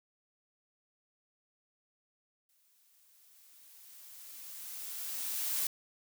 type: noise with exponential growth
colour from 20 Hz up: blue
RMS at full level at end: -32 dBFS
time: 2.49-5.67 s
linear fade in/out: 2 ms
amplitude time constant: 690 ms
effects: none